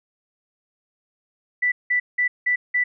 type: tone bursts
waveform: sine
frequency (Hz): 1975.5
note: B6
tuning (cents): 0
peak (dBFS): -17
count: 5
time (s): 1.62-2.84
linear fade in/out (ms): 10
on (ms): 100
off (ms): 180
effects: none